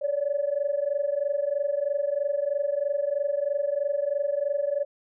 sine tone pair together, 559.9 / 583 Hz, C#5 / D5, +17 / -13 cents, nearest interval minor second, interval 70 cents, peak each -26 / -26 dBFS, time 0.01-4.85 s, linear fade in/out 20 ms, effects tanh soft clip ceiling -16 dBFS

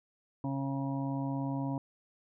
harmonic tone, 136.8 Hz, C#3, 23 cents flat, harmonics 1 / 2 / 4 / 5 / 6 / 7, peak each -35 / -34 / -46 / -45 / -49 / -43 dBFS, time 0.44-1.78 s, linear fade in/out 2 ms, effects none

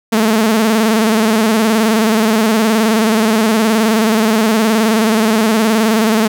sawtooth tone with vibrato, 220 Hz, A3, in tune, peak -6 dBFS, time 0.12-6.28 s, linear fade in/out 10 ms, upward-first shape square, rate 19 Hz, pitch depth 57 cents each way, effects none

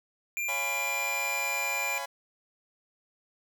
square tone, 2384 Hz, D7, 25 cents sharp, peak -30 dBFS, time 0.37-1.98 s, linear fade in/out 0 ms
sawtooth chord, C# dominant seventh, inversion none, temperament just, 554.4 / 693 / 831.5 / 997.9 Hz, C#5 / E#5 / G#5 / B5, 0 / -14 / +2 / +18 cents, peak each -36 / -37 / -35 / -34 dBFS, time 0.48-2.06 s, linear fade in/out 10 ms
effects none

